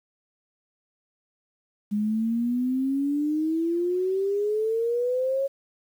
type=exponential sweep; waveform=sine; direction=up; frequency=205.3 to 553 Hz; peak=-22 dBFS; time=1.91-5.48 s; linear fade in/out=20 ms; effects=9-bit